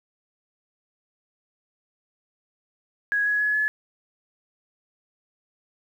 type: tone with pitch steps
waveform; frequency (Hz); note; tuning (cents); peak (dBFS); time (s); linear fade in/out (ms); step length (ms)
sine; 1661.2 / 1677.6 / 1694.1 / 1710.9; G#6 / G#6 / G#6 / A6; 0 / +17 / +34 / -49; -20; 3.12-3.68; 0; 140
effects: 9-bit